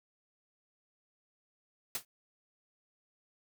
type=noise with exponential decay; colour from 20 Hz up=white; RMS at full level=-31 dBFS; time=1.95-2.05 s; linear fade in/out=2 ms; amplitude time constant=21 ms; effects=none